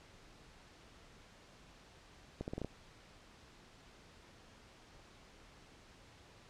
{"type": "accelerating click train", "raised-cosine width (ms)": 2, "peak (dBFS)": -26, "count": 6, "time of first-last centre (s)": [2.41, 2.647], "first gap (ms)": 69, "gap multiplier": 0.81, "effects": ["pink hiss -60 dBFS RMS until 6.49 s", "low-pass 6000 Hz 12 dB/octave"]}